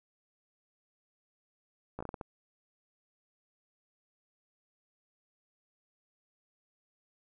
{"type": "slowing click train", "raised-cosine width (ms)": 1, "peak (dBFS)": -25, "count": 7, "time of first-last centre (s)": [1.99, 2.212], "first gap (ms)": 15, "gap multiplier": 1.36, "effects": []}